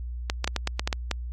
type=clicks; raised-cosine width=0.2 ms; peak=-8 dBFS; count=9; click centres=0.299 / 0.444 / 0.476 / 0.563 / 0.674 / 0.795 / 0.875 / 0.928 / 1.113 s; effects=added 60 Hz sine -31 dBFS peak until 1.32 s + AAC 64 kbps